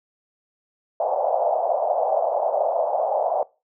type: band-pass noise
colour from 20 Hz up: white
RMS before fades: -22 dBFS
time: 1-3.43 s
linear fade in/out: 2 ms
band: 570 to 760 Hz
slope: 48 dB/octave
effects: noise-tail reverb RT60 0.3 s tail -23 dB re dry